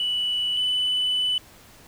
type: tone pair in turn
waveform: sine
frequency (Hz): 2960 / 2993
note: F#7 / F#7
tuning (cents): 0 / +19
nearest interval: unison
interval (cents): 19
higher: second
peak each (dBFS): -21 / -19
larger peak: second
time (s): 0-0.57 / 0.57-1.38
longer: second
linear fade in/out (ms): 2
effects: tanh soft clip ceiling -18 dBFS + pink hiss -50 dBFS RMS until 1.87 s